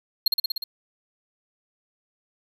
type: tone with echo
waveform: square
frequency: 4266 Hz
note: C8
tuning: 33 cents sharp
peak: -16 dBFS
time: 0.26-0.28 s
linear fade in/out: 5 ms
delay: 60 ms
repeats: 6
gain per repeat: -2 dB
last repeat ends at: 0.64 s
effects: 9-bit